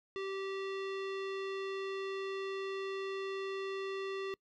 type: tone with low-pass filter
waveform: square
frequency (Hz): 388.4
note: G4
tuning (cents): -16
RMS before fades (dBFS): -39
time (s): 0.16-4.34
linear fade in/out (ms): 0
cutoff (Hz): 3400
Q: 1.5
effects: noise-tail reverb RT60 0.1 s tail -25 dB re dry